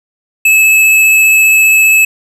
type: tone with vibrato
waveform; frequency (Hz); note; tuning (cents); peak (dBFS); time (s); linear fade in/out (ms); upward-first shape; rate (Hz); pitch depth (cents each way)
square; 2600; E7; -24; -5; 0.45-2.05; 5; triangle; 15; 10
effects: none